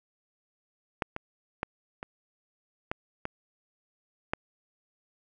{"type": "clicks", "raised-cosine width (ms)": 0.5, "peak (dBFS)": [-12, -19, -14, -22, -15, -17, -12], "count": 7, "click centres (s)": [1.022, 1.164, 1.631, 2.029, 2.915, 3.254, 4.335], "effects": []}